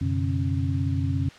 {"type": "tone cluster", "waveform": "sine", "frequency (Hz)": [91.3, 125, 142.4, 271.9], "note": ["F#2", "B2", "C#3", "C#4"], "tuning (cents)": [-23, 21, 47, -33], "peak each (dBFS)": [-25, -29, -29, -30], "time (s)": [0.01, 1.29], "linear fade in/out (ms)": 5, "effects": ["white hiss -47 dBFS RMS until 1.38 s", "low-pass 4000 Hz 12 dB/octave"]}